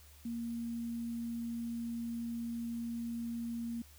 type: tone with quantisation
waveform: sine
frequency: 233.1 Hz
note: A#3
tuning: in tune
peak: -36 dBFS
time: 0.25-3.82 s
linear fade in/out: 5 ms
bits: 10
effects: added 73 Hz sine -57 dBFS peak until 3.98 s + white hiss -61 dBFS RMS until 3.98 s